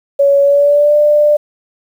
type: tone with pitch glide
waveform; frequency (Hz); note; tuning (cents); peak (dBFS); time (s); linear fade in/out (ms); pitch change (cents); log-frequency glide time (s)
sine; 561 to 594; C#5 to D5; +21 to +20; -6; 0.19-1.37; 10; +99; 0.42-0.95
effects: 7-bit